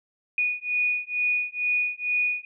sine beating tone pair, 2464 / 2466.2 Hz, D#7 / D#7, -17 / -16 cents, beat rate 2.2 Hz, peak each -26 dBFS, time 0.38-2.45 s, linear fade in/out 2 ms, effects none

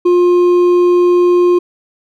triangle tone with hard clipping, 354.1 Hz, F4, 24 cents sharp, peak -8 dBFS, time 0.05-1.59 s, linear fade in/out 10 ms, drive 8 dB, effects none

